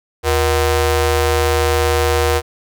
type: ring-modulated tone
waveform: sawtooth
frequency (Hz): 277.2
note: C#4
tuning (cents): 0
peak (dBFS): -6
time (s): 0.23-2.42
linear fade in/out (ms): 50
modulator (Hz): 199
effects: none